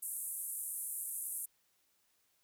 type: band-pass noise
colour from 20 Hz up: pink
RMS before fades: -41 dBFS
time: 0.02-1.46 s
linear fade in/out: 10 ms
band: 8800 to 13000 Hz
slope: 48 dB/octave
effects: white hiss -75 dBFS RMS until 2.43 s